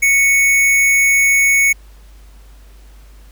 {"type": "tone with amplitude modulation", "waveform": "square", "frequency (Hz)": 2217, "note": "C#7", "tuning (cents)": 0, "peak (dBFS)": -9, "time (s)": [0.02, 1.73], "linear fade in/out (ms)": 10, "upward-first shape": "sine", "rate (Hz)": 225, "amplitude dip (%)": 30, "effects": ["added 50 Hz sine -38 dBFS peak until 3.31 s", "pink hiss -51 dBFS RMS until 3.31 s"]}